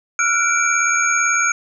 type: tone cluster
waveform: sine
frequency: 1365 / 1443 / 2330 / 6580 Hz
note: F6 / F#6 / D7 / G#8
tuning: -40 / -44 / -14 / -17 cents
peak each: -20 dBFS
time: 0.19-1.52 s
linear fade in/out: 2 ms
effects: none